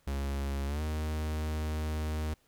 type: tone with pitch glide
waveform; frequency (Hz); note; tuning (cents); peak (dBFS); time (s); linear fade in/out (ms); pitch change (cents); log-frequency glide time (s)
45% pulse; 69.3 to 77.34; C#2 to D#2; 0 to -10; -31; 0.07-2.34; 5; +190; 0.66-0.82
effects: pink hiss -69 dBFS RMS until 2.47 s